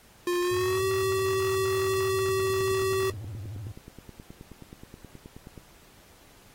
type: tone with pitch glide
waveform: square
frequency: 353.2 to 382.9 Hz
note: F4 to G4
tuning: +20 to -41 cents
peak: -25 dBFS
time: 0.27-3.1 s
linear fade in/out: 2 ms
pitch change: +139 cents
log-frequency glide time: 0.41-0.84 s
type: tone with vibrato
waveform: triangle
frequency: 102.5 Hz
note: G#2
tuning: 22 cents flat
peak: -33 dBFS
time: 0.51-3.72 s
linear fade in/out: 5 ms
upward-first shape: triangle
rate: 13 Hz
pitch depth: 290 cents each way
type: click train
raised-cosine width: 3 ms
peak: -30 dBFS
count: 32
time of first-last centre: 2.29-5.577 s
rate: 9.43 Hz
effects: pink hiss -56 dBFS RMS until 6.54 s + AAC 48 kbps